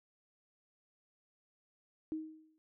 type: tone with exponential decay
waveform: sine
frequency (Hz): 314.4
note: D#4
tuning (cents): +18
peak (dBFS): -33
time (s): 2.12-2.58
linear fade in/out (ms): 0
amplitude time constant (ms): 100
effects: none